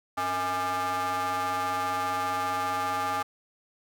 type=ring-modulated tone; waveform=40% pulse; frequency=185 Hz; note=F#3; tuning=in tune; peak=-23 dBFS; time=0.17-3.23 s; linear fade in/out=10 ms; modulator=1010 Hz; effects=none